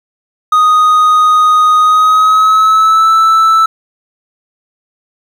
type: tone with pitch glide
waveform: triangle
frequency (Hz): 1244.5 to 1318.5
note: D#6 to E6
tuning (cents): 0 to 0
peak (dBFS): -3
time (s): 0.52-3.66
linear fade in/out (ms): 5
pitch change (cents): +100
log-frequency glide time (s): 1.8-3.11
effects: 7-bit